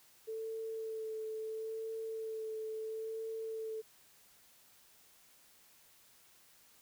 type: tone with vibrato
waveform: sine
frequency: 442.1 Hz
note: A4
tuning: 8 cents sharp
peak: -38 dBFS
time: 0.27-3.82 s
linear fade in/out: 20 ms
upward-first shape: sine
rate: 0.74 Hz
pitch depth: 17 cents each way
effects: white hiss -64 dBFS RMS until 6.81 s